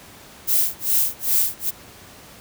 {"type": "noise with tremolo", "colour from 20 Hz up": "violet", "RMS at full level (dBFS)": -17, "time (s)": [0.47, 1.71], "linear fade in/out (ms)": 20, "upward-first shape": "sine", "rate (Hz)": 2.5, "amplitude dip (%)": 100, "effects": ["pink hiss -44 dBFS RMS until 2.4 s", "high-pass 60 Hz 12 dB/octave"]}